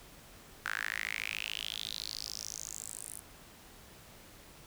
sawtooth tone with high-pass filter sweep, 53.7 Hz, A1, 41 cents flat, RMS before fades -40 dBFS, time 0.65-3.2 s, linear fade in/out 10 ms, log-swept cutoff 1500 to 9900 Hz, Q 6, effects pink hiss -55 dBFS RMS until 4.66 s

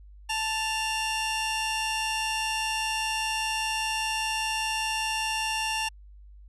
sawtooth tone pair together, 880 / 2785 Hz, A5 / F7, 0 / -5 cents, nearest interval octave + minor sixth, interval 1995 cents, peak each -26 dBFS, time 0.29-5.89 s, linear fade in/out 10 ms, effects added 50 Hz sine -46 dBFS peak until 6.48 s + resampled to 24000 Hz

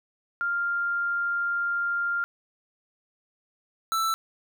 sine / square tone pair in turn, 1396.9 / 1325.8 Hz, F6 / E6, 0 / +10 cents, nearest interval minor second, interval 90 cents, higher first, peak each -24 dBFS, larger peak neither, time 0.41-2.24 / 3.92-4.14 s, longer first, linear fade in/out 0 ms, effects none

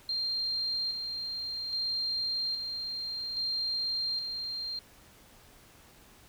sine tone with tremolo, 4186 Hz, C8, in tune, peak -29 dBFS, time 0.09-4.79 s, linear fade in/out 2 ms, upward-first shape square, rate 0.61 Hz, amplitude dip 40%, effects pink hiss -57 dBFS RMS until 6.28 s

